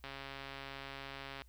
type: click train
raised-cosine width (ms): 0.3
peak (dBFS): -29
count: 190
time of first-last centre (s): 0.04-1.42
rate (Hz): 137
effects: added 60 Hz sine -58 dBFS peak until 1.48 s + white hiss -73 dBFS RMS until 1.48 s